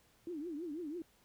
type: tone with vibrato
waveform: sine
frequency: 320 Hz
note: D#4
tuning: 49 cents sharp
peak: -39 dBFS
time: 0.27-1.02 s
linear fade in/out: 2 ms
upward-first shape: triangle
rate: 6.1 Hz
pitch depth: 240 cents each way
effects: pink hiss -69 dBFS RMS until 1.24 s